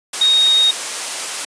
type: tone in noise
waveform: sine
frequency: 3735 Hz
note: A#7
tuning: 3 cents sharp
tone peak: -10 dBFS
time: 0.21-0.71 s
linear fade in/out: 5 ms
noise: white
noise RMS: -23 dBFS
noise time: 0.13-1.45 s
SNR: +10 dB
effects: high-pass 400 Hz 12 dB/octave + resampled to 22050 Hz

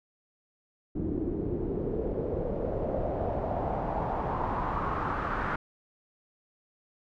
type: noise with low-pass filter sweep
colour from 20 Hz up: pink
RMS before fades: -31 dBFS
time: 0.95-5.56 s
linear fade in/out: 5 ms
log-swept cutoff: 310 to 1400 Hz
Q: 3.4
effects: none

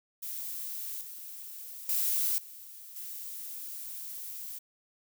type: noise with level steps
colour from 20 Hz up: violet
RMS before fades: -38 / -44 / -29 / -48 / -41 dBFS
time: 0.22-4.59 s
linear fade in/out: 10 ms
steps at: 1.01 / 1.89 / 2.38 / 2.96 s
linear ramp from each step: 2 ms
effects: none

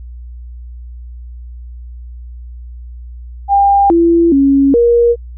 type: tone with pitch steps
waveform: sine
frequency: 799 / 337.4 / 275.9 / 472.9 Hz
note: G5 / E4 / C#4 / A#4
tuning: +33 / +40 / -8 / +25 cents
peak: -6 dBFS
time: 3.48-5.16 s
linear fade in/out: 50 ms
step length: 420 ms
effects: added 60 Hz sine -27 dBFS peak until 5.37 s

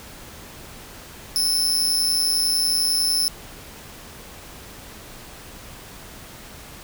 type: tone with amplitude modulation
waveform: sawtooth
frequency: 5260 Hz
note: E8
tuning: 5 cents flat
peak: -12 dBFS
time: 1.36-3.28 s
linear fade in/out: 0 ms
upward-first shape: sine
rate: 169 Hz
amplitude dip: 85%
effects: pink hiss -41 dBFS RMS until 6.83 s

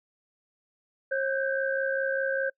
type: tone cluster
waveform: sine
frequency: 539 / 1532 / 1597 Hz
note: C#5 / G6 / G6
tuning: -49 / -40 / +32 cents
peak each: -27 / -32 / -32 dBFS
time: 1.11-2.5 s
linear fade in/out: 10 ms
effects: noise-tail reverb RT60 0.1 s tail -26 dB re dry

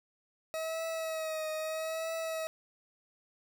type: tone with vibrato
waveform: 40% pulse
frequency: 638 Hz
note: D#5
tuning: 43 cents sharp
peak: -33 dBFS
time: 0.54-2.47 s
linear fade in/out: 0 ms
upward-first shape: triangle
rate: 0.78 Hz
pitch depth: 41 cents each way
effects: none

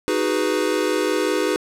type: chord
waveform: square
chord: G# minor seventh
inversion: second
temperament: equal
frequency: 311.1 / 370 / 415.3 / 493.9 Hz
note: D#4 / F#4 / G#4 / B4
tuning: 0 / 0 / 0 / 0 cents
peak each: -25 dBFS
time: 0.08-1.56 s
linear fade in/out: 0 ms
effects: low-pass 11000 Hz 12 dB/octave + 8-bit

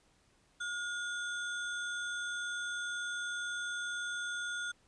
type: tone with sample-and-hold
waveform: sine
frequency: 1431 Hz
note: F6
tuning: 42 cents sharp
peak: -35 dBFS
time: 0.6-4.72 s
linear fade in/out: 10 ms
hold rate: 4900 Hz
effects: pink hiss -69 dBFS RMS until 4.87 s + resampled to 22050 Hz

